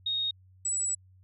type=tone pair in turn; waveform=sine; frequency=3729 / 7872 Hz; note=A#7 / B8; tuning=0 / -7 cents; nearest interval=octave + minor second; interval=1293 cents; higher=second; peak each=-27 dBFS; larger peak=neither; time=0.06-0.31 / 0.65-0.95 s; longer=second; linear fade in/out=5 ms; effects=added 93 Hz sine -55 dBFS peak until 1.23 s